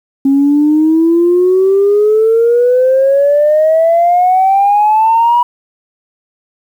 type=exponential sweep; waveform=sine; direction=up; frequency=270.5 to 974 Hz; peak=-5 dBFS; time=0.25-5.43 s; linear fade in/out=5 ms; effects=tanh soft clip ceiling -2 dBFS + 7-bit